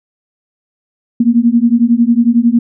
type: beating tone pair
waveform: sine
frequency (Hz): 230 / 241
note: A#3 / B3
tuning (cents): -23 / -42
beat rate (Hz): 11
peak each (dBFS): -10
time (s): 1.2-2.59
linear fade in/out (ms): 5
effects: none